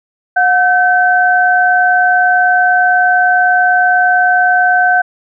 sine tone pair together, 724.9 / 1536 Hz, F#5 / G6, -36 / -36 cents, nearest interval octave + minor second, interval 1300 cents, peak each -10 dBFS, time 0.36-5.02 s, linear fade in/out 10 ms, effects none

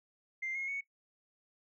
sine tone with pitch steps, 2093 / 2156 / 2220 Hz, C7 / C#7 / C#7, 0 / -49 / +2 cents, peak -34 dBFS, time 0.42-0.81 s, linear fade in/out 10 ms, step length 130 ms, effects noise-tail reverb RT60 0.1 s tail -19 dB re dry + tanh soft clip ceiling -30 dBFS

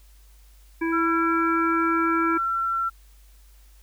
harmonic tone, 329.6 Hz, E4, in tune, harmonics 1 / 3 / 5 / 7, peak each -23 / -32 / -32 / -34 dBFS, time 0.81-2.38 s, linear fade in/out 10 ms
sine tone, 1353 Hz, E6, 45 cents sharp, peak -22 dBFS, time 0.92-2.9 s, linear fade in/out 20 ms
effects added 50 Hz sine -49 dBFS peak until 3.82 s + white hiss -60 dBFS RMS until 3.82 s

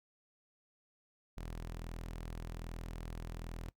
sawtooth tone, 41.25 Hz, E1, 2 cents sharp, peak -38 dBFS, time 1.37-3.69 s, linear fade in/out 0 ms, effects noise-tail reverb RT60 0.1 s tail -19 dB re dry + Opus 48 kbps

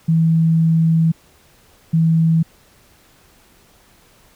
sine tone pair in turn, 162.9 / 162.9 Hz, E3 / E3, -20 / -20 cents, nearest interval unison, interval 0 cents, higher neither, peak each -11 dBFS, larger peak neither, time 0.08-1.12 / 1.93-2.43 s, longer first, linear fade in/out 10 ms, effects pink hiss -52 dBFS RMS until 4.35 s

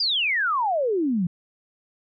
sine exponential sweep, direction down, 5010 to 164.81 Hz, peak -20 dBFS, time 0-1.27 s, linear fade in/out 5 ms, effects none

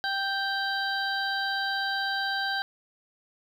harmonic tone, 784 Hz, G5, in tune, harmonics 1 / 2 / 4 / 5 / 6, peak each -32 / -29 / -38 / -35 / -38 dBFS, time 0.04-2.62 s, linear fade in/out 0 ms, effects 9-bit

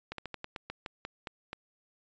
slowing click train, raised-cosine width 0.3 ms, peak -22 dBFS, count 11, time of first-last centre 0.12-1.531 s, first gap 63 ms, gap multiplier 1.17, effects resampled to 16000 Hz

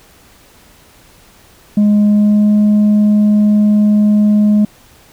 sine tone with pitch glide, 207.7 to 209.3 Hz, G#3 to G#3, 0 to +14 cents, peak -4 dBFS, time 1.77-4.65 s, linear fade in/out 5 ms, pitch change +14 cents, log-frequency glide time 2.09-2.5 s, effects tanh soft clip ceiling -6 dBFS + pink hiss -45 dBFS RMS until 5.12 s

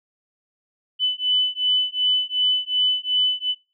sine beating tone pair, 3000 / 3002.7 Hz, F#7 / F#7, +23 / +25 cents, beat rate 2.7 Hz, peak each -21 dBFS, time 0.99-3.55 s, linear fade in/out 50 ms, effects noise-tail reverb RT60 0.3 s tail -21 dB re dry

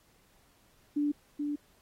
sine tone pair in turn, 292.4 / 292.4 Hz, D4 / D4, -7 / -7 cents, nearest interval unison, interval 0 cents, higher neither, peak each -26 / -30 dBFS, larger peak first, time 0.96-1.12 / 1.39-1.56 s, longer second, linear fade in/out 10 ms, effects pink hiss -66 dBFS RMS until 1.81 s + AAC 48 kbps

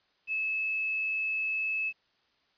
sine tone with quantisation, 2601 Hz, E7, 24 cents flat, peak -28 dBFS, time 0.27-1.93 s, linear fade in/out 50 ms, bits 9, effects white hiss -70 dBFS RMS until 2.57 s + resampled to 11025 Hz

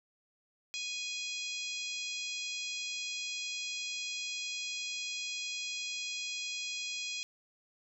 harmonic tone, 829 Hz, G#5, 3 cents flat, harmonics 3 / 4 / 5 / 6 / 7 / 8 / 9, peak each -40 / -42 / -44 / -46 / -47 / -48 / -49 dBFS, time 0.74-7.23 s, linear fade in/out 0 ms, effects none

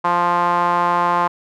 sawtooth tone with band-pass filter, 174.61 Hz, F3, in tune, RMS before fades -17 dBFS, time 0.04-1.28 s, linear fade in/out 10 ms, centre 1000 Hz, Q 4.5, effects none

